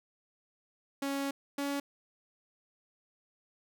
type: tone pair in turn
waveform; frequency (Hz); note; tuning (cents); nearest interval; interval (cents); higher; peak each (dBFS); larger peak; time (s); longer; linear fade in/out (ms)
sawtooth; 277.2 / 281.9; C#4 / C#4; 0 / +29; unison; 29; second; -28; neither; 1.02-1.31 / 1.58-1.8; first; 5
effects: none